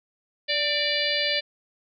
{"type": "harmonic tone with a mistuned harmonic", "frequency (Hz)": 584, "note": "D5", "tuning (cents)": -10, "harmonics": [1, 3, 4, 5, 6, 7, 8], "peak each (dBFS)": [-30, -30, -30, -30, -30, -30, -30], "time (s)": [0.48, 1.41], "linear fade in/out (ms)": 20, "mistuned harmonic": 3, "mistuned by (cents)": 46, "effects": []}